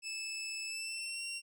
20% pulse tone with pitch glide, 2622 to 2748 Hz, E7 to F7, -10 to -29 cents, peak -33 dBFS, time 0.02-1.42 s, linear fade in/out 50 ms, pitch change +81 cents, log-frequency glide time 0.68-1.24 s, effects none

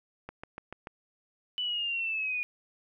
click train, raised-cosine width 0.5 ms, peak -25 dBFS, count 5, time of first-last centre 0.29-0.871 s, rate 6.88 Hz
sine linear sweep, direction down, 2990 to 2439 Hz, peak -29 dBFS, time 1.58-2.43 s, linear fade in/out 0 ms
effects none

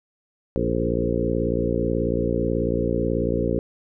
harmonic tone with a mistuned harmonic, 58.27 Hz, A#1, in tune, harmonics 1 / 2 / 3 / 4 / 5 / 6 / 7 / 8 / 9, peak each -29 / -29 / -29 / -29 / -29 / -29 / -29 / -29 / -29 dBFS, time 0.56-3.59 s, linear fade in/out 0 ms, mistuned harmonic 8, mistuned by -19 cents, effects none

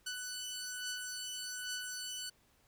10% pulse beating tone pair, 1490 / 1491.2 Hz, F#6 / F#6, +12 / +13 cents, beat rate 1.2 Hz, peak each -36 / -33 dBFS, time 0.06-2.3 s, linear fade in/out 10 ms, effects pink hiss -70 dBFS RMS until 2.67 s

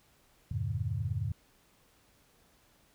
sine chord, E half-diminished seventh, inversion none, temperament just, 82.41 / 98.89 / 118.67 / 148.33 Hz, E2 / G2 / Bb2 / D3, 0 / +16 / +31 / +18 cents, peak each -39 / -34 / -35 / -39 dBFS, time 0.51-1.32 s, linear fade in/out 5 ms, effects pink hiss -66 dBFS RMS until 2.94 s

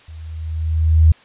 sine tone with level ramp, 79.7 Hz, D#2, 42 cents sharp, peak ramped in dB -33 to -5 dBFS, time 0.08-1.12 s, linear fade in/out 5 ms, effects white hiss -48 dBFS RMS until 1.24 s + resampled to 8000 Hz

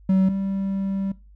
triangle tone pair in turn, 190 / 194.78 Hz, F#3 / G3, +46 / -11 cents, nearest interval unison, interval 43 cents, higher second, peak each -13 / -21 dBFS, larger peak first, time 0.09-0.29 / 0.29-1.12 s, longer second, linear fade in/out 5 ms, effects noise-tail reverb RT60 0.3 s tail -21 dB re dry + added 50 Hz sine -46 dBFS peak until 1.35 s

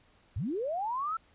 sine linear sweep, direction up, 71 to 1355 Hz, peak -30 dBFS, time 0.36-1.17 s, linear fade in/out 5 ms, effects pink hiss -64 dBFS RMS until 1.34 s + resampled to 8000 Hz

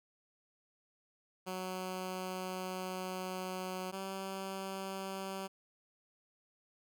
10% pulse tone pair in turn, 185.4 / 192.52 Hz, F#3 / G3, +4 / -31 cents, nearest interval minor second, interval 65 cents, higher second, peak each -30 / -31 dBFS, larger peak first, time 1.46-3.92 / 3.92-5.48 s, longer first, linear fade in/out 20 ms, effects none

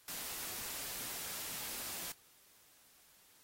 white noise, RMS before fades -43 dBFS, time 0.08-2.12 s, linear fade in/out 2 ms, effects white hiss -65 dBFS RMS until 3.43 s + AAC 48 kbps

